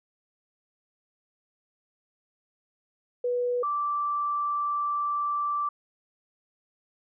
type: tone pair in turn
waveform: sine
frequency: 489.8 / 1169 Hz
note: B4 / D6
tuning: -14 / -8 cents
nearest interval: octave + minor third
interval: 1506 cents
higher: second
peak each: -24 / -25 dBFS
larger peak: first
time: 3.24-3.63 / 3.63-5.69 s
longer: second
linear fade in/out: 5 ms
effects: none